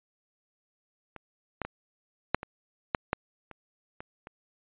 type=clicks; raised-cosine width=0.5 ms; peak=-27 / -15 / -20 / -7 / -22 / -9 / -10 / -29 / -25 / -28 dBFS; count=10; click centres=1.163 / 1.617 / 1.65 / 2.346 / 2.431 / 2.948 / 3.131 / 3.513 / 4.005 / 4.271 s; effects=resampled to 8000 Hz